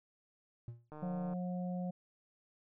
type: tone with exponential decay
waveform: triangle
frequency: 117.9 Hz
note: A#2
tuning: 20 cents sharp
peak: -37 dBFS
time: 0.68-0.9 s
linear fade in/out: 0 ms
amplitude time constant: 47 ms
type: click train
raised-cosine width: 1 ms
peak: -36 dBFS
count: 64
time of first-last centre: 0.92-1.334 s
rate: 152 Hz
type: harmonic tone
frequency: 180 Hz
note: F#3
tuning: 47 cents flat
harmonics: 1 / 3 / 4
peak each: -36 / -46 / -48 dBFS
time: 1.02-1.91 s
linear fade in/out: 10 ms
effects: none

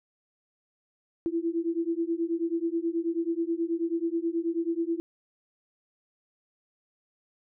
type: beating tone pair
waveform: sine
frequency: 329.6 / 338.9 Hz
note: E4 / E4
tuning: 0 / +48 cents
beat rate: 9.3 Hz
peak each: -29 dBFS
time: 1.26-5 s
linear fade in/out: 0 ms
effects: none

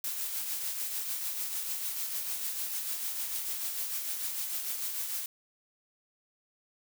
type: noise with tremolo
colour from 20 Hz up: blue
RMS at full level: -33 dBFS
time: 0.04-5.26 s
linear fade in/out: 2 ms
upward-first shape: triangle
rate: 6.7 Hz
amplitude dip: 45%
effects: none

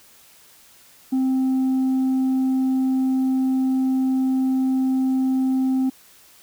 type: tone with tanh clipping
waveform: sine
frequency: 261.7 Hz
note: C4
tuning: in tune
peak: -18 dBFS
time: 1.12-5.9 s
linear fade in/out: 10 ms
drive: 2 dB
effects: white hiss -51 dBFS RMS until 6.42 s

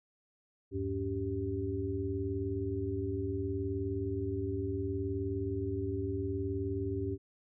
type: tone cluster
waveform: sine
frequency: 81 / 100.3 / 282.3 / 389.2 Hz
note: E2 / G2 / C#4 / G4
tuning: -30 / +40 / +32 / -12 cents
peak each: -40 / -37 / -38 / -36 dBFS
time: 0.71-7.18 s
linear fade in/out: 50 ms
effects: none

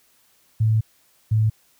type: tone pair in turn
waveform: sine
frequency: 110 / 109.18 Hz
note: A2 / A2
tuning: 0 / -13 cents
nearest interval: unison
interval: 13 cents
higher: first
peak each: -15 dBFS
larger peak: neither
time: 0.6-0.81 / 1.31-1.5 s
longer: first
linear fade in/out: 10 ms
effects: white hiss -60 dBFS RMS until 1.79 s

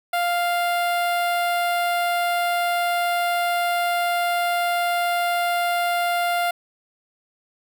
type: tone with notch filter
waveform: sawtooth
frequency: 698.5 Hz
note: F5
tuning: in tune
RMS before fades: -22 dBFS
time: 0.13-6.51 s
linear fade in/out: 5 ms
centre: 6300 Hz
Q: 0.93
effects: none

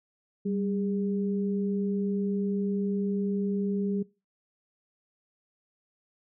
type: tone pair together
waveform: sine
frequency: 196 / 407.7 Hz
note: G3 / G#4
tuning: 0 / -32 cents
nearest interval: octave + minor second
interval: 1268 cents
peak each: -27 / -33 dBFS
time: 0.45-4.03 s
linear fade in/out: 10 ms
effects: noise-tail reverb RT60 0.3 s tail -23 dB re dry

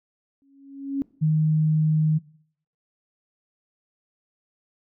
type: tone with exponential growth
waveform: sine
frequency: 275.8 Hz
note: C#4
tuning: 9 cents flat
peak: -20 dBFS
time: 0.42-1.02 s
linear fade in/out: 0 ms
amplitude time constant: 130 ms
type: tone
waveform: sine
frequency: 155.5 Hz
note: D#3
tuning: 1 cent flat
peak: -17 dBFS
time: 1.21-2.19 s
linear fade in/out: 20 ms
effects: noise-tail reverb RT60 0.6 s tail -21 dB re dry

